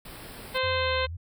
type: band-stop noise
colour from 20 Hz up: pink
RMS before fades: -43 dBFS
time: 0.05-0.58 s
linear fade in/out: 5 ms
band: 5300 to 8000 Hz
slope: 96 dB/octave
type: harmonic tone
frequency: 518 Hz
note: C5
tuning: 17 cents flat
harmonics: 1 / 2 / 3 / 4 / 5 / 6 / 7 / 8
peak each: -28 / -31 / -33 / -34 / -35 / -36 / -36 / -37 dBFS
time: 0.54-1.07 s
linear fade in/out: 20 ms
type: exponential two-way sweep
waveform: sine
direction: down then up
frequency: 92.5 to 73.42 to 92.5 Hz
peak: -33 dBFS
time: 0.63-1.17 s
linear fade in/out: 10 ms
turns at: 1.05 s
effects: none